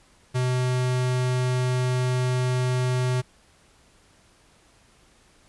square tone, 126.5 Hz, B2, 42 cents sharp, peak -22 dBFS, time 0.34-3.22 s, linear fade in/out 20 ms, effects pink hiss -58 dBFS RMS until 5.48 s + resampled to 24000 Hz

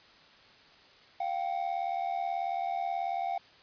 triangle ring-modulated tone, 740 Hz, F#5, in tune, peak -25 dBFS, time 1.2-3.38 s, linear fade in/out 5 ms, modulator 39.2 Hz, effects white hiss -57 dBFS RMS until 3.62 s + resampled to 11025 Hz

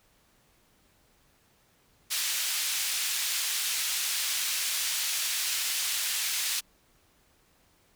pink band-pass noise, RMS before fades -30 dBFS, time 2.1-6.61 s, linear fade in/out 20 ms, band 2800 to 15000 Hz, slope 12 dB/octave, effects pink hiss -65 dBFS RMS until 7.95 s

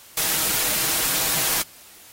white noise with comb filter, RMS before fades -22 dBFS, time 0.17-1.62 s, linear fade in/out 2 ms, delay 6.3 ms, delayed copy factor +0.5, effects white hiss -47 dBFS RMS until 2.12 s + AAC 48 kbps

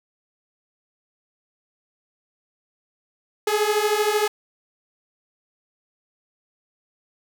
sawtooth beating tone pair, 415.3 / 428.3 Hz, G#4 / A4, 0 / -47 cents, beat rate 13 Hz, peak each -18 dBFS, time 3.47-4.28 s, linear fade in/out 5 ms, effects none

